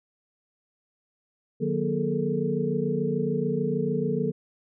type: tone cluster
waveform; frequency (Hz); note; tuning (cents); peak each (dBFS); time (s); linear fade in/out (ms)
sine; 151.8 / 183.6 / 239.3 / 423.6 / 450.4; D#3 / F#3 / A#3 / G#4 / A4; -42 / -13 / +46 / +34 / +40; -30; 1.6-4.32; 20
effects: none